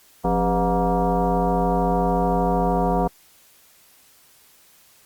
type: tone with frequency modulation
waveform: sine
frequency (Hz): 270.6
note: C#4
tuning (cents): -42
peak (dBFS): -17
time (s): 0.24-3.08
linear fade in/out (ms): 10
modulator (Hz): 224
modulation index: 3
effects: white hiss -54 dBFS RMS until 5.05 s + Opus 48 kbps